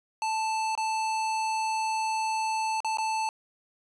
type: tone with dropouts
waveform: square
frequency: 880 Hz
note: A5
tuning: in tune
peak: -27 dBFS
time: 0.22-3.29 s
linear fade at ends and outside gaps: 1 ms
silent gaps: 0.752-0.776 / 2.804-2.846 / 2.972-2.984 s
effects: resampled to 22050 Hz